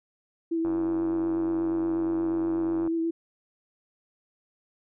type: tone with vibrato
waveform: sine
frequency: 329.6 Hz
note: E4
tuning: in tune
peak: -24 dBFS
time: 0.51-3.11 s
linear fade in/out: 10 ms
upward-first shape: sine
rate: 8.3 Hz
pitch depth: 20 cents each way
type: click train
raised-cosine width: 1 ms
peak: -25 dBFS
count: 205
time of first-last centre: 0.65-2.875 s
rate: 91.7 Hz
effects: none